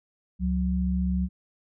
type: tone pair together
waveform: sine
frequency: 69.3 / 183.62 Hz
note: C#2 / F#3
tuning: 0 / -13 cents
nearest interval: octave + perfect fourth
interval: 1687 cents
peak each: -26 / -25 dBFS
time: 0.39-1.29 s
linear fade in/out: 50 ms
effects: none